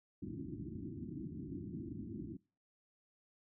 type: low-pass noise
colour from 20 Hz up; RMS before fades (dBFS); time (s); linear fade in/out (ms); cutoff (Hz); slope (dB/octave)
white; -44; 0.22-2.37; 5; 350; 96
effects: noise-tail reverb RT60 0.4 s tail -26 dB re dry + high-pass 80 Hz 12 dB/octave